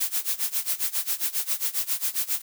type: noise with tremolo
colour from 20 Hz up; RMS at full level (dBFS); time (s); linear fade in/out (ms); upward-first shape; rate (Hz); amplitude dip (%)
blue; -24; 0-2.42; 10; sine; 7.4; 90
effects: none